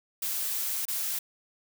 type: noise with dropouts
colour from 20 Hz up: blue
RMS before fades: -31 dBFS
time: 0.22-1.19 s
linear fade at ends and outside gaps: 5 ms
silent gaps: 0.854-0.881 s
effects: none